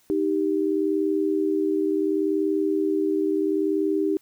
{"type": "tone pair together", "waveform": "sine", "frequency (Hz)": [311.3, 392], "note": ["D#4", "G4"], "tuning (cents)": [1, 0], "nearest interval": "major third", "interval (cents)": 399, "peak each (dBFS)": -23, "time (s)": [0.1, 4.17], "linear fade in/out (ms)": 0, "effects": ["white hiss -61 dBFS RMS until 4.21 s"]}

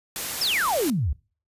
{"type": "noise", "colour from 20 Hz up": "white", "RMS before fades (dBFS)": -30, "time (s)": [0.16, 0.9], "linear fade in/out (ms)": 0}
{"type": "exponential sweep", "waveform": "sine", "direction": "down", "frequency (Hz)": [5630, 60.9], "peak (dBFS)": -21, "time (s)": [0.41, 1.13], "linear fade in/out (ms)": 5}
{"effects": ["noise-tail reverb RT60 0.4 s tail -24 dB re dry", "resampled to 32000 Hz"]}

